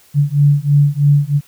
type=beating tone pair; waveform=sine; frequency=142.7 / 145.8 Hz; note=D3 / D3; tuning=-49 / -12 cents; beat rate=3.1 Hz; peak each=-12 dBFS; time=0.14-1.41 s; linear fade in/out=50 ms; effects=white hiss -49 dBFS RMS until 1.47 s